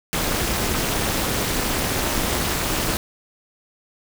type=noise with amplitude modulation; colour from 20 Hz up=pink; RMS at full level=-19 dBFS; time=0.13-2.97 s; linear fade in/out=0 ms; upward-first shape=sine; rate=288 Hz; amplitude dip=85%; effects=none